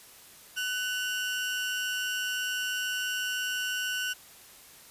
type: tone pair together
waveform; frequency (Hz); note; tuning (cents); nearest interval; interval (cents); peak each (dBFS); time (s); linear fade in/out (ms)
30% pulse; 1499 / 2794; F#6 / F7; +22 / 0; major seventh; 1078; -28 / -32; 0.56-4.14; 20
effects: white hiss -52 dBFS RMS until 4.9 s + resampled to 32000 Hz